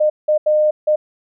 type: tone bursts at uneven times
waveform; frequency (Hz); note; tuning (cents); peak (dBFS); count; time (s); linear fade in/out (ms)
sine; 609; D#5; -37; -11; 4; 0-0.1 / 0.28-0.38 / 0.46-0.71 / 0.87-0.96; 10
effects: none